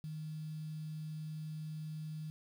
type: tone with quantisation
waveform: sine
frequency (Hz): 155.3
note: D#3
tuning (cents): -3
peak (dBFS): -40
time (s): 0.04-2.3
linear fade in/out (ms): 0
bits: 10
effects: none